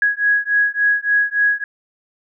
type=beating tone pair; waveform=sine; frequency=1661.2 / 1664.7 Hz; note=G#6 / G#6; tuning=0 / +4 cents; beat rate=3.5 Hz; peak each=-17 dBFS; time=0.02-1.64 s; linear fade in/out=2 ms; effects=none